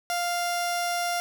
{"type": "tone pair together", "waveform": "sawtooth", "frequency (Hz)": [698.5, 2794], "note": ["F5", "F7"], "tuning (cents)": [0, 0], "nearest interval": "2 octaves", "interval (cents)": 2400, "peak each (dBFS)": [-22, -29], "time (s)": [0.1, 1.2], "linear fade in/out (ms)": 0, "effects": []}